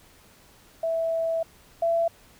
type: tone pair in turn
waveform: sine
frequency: 657 / 670.4 Hz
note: E5 / E5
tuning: -6 / +29 cents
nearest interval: unison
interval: 35 cents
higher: second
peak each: -23 / -20 dBFS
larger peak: second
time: 0.83-1.43 / 1.82-2.08 s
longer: first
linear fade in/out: 5 ms
effects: pink hiss -55 dBFS RMS until 2.39 s